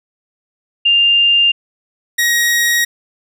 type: tone pair in turn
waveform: sine / sawtooth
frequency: 2799 / 1890.4 Hz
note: F7 / A#6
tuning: +3 / +24 cents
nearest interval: perfect fifth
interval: 679 cents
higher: first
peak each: -8 dBFS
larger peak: neither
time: 0.85-1.52 / 2.18-2.85 s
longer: neither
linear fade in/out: 10 ms
effects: none